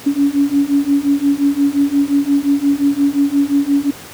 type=beating tone pair; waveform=sine; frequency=279.6 / 285.3 Hz; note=C#4 / C#4; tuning=+15 / +50 cents; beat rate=5.7 Hz; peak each=-15 / -14 dBFS; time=0.06-3.91 s; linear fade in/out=10 ms; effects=pink hiss -34 dBFS RMS until 4.13 s + high-pass 100 Hz 12 dB/octave